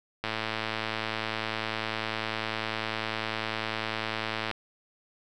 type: click train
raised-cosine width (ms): 0.3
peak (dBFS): -14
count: 471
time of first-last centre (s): 0.24-4.513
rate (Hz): 110
effects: none